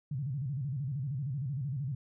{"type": "tone with vibrato", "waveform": "sine", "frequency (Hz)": 135.8, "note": "C#3", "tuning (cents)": -35, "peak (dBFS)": -32, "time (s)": [0.11, 1.95], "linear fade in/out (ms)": 5, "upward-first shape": "square", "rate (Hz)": 13, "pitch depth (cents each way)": 150, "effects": []}